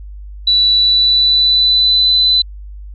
sine tone with pitch glide, 3951 to 4008 Hz, B7 to B7, 0 to +25 cents, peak -8 dBFS, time 0.47-2.42 s, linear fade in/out 5 ms, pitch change +25 cents, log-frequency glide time 0.75-2.13 s, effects added 50 Hz sine -28 dBFS peak until 2.94 s

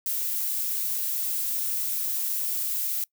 violet noise, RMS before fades -28 dBFS, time 0.06-3.04 s, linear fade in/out 2 ms, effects noise-tail reverb RT60 0.1 s tail -23 dB re dry

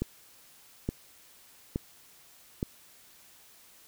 click train, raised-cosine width 3 ms, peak -16 dBFS, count 4, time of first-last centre 0.02-2.629 s, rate 1.15 Hz, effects white hiss -57 dBFS RMS until 3.87 s

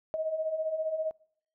sine beating tone pair, 620 / 635 Hz, D#5 / D#5, -6 / +35 cents, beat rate 15 Hz, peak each -36 / -30 dBFS, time 0.14-1.11 s, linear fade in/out 0 ms, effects noise-tail reverb RT60 0.7 s tail -26 dB re dry

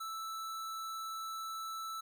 square tone, 1318.5 Hz, E6, in tune, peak -40 dBFS, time 0-2.01 s, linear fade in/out 10 ms, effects none

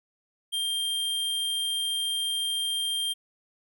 square tone, 3187 Hz, G7, 28 cents sharp, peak -27 dBFS, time 0.52-3.14 s, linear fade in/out 20 ms, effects none

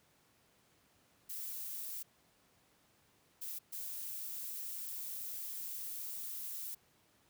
violet noise bursts at uneven times, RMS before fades -43 dBFS, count 3, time 1.29-2.03 / 3.41-3.59 / 3.72-6.75 s, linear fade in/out 10 ms, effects pink hiss -70 dBFS RMS until 7.29 s + high-pass 80 Hz 12 dB/octave

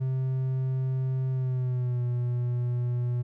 triangle tone with pitch glide, 130.81 to 122.05 Hz, C3 to B2, 0 to -20 cents, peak -23 dBFS, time 0-3.23 s, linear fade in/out 20 ms, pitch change -120 cents, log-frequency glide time 1.31-2.03 s, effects none

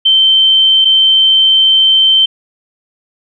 sine tone pair in turn, 3107 / 3107 Hz, G7 / G7, -16 / -16 cents, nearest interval unison, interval 0 cents, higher neither, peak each -5 dBFS, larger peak neither, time 0.05-0.85 / 0.85-2.26 s, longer second, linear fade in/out 10 ms, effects none

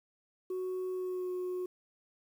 sine tone with pitch glide, 370 to 363.9 Hz, F#4 to F#4, 0 to -29 cents, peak -31 dBFS, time 0.5-1.66 s, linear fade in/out 5 ms, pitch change -29 cents, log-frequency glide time 0.91-1.32 s, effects tanh soft clip ceiling -32 dBFS + 10-bit

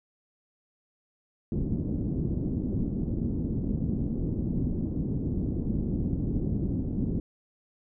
white low-pass noise, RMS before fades -29 dBFS, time 1.52-7.2 s, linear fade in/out 2 ms, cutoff 280 Hz, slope 24 dB/octave, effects none

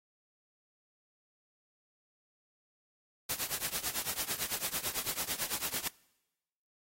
white noise with tremolo, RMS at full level -32 dBFS, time 3.29-5.88 s, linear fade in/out 5 ms, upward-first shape triangle, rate 9 Hz, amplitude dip 95%, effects noise-tail reverb RT60 1.0 s tail -24 dB re dry + AAC 48 kbps

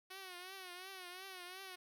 5% pulse tone with vibrato, 370 Hz, F#4, in tune, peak -37 dBFS, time 0.1-1.76 s, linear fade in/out 10 ms, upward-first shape triangle, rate 2.8 Hz, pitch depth 97 cents each way, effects none

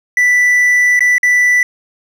triangle tone with dropouts, 1975.5 Hz, B6, in tune, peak -6 dBFS, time 0.17-1.63 s, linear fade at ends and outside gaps 2 ms, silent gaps 0.993-1.006 / 1.182-1.231 s, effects none

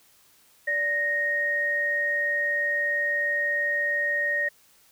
sine tone pair together, 583.6 / 1863 Hz, D5 / A#6, -11 / -2 cents, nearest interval octave + minor sixth, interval 2009 cents, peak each -32 / -23 dBFS, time 0.67-4.49 s, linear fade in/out 10 ms, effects white hiss -59 dBFS RMS until 4.91 s

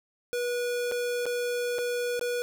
square tone with dropouts, 485.8 Hz, B4, 29 cents flat, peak -28 dBFS, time 0.33-2.42 s, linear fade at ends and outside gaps 0 ms, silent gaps 0.914-0.92 / 1.256-1.264 / 1.784-1.788 / 2.194-2.212 s, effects none

